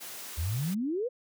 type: high-pass noise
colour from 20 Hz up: white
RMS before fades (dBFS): -42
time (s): 0-0.75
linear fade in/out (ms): 20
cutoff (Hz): 210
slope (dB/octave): 12
type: exponential sweep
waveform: sine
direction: up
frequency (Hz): 72.5 to 523.3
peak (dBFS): -28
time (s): 0.37-1.09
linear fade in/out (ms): 20
effects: none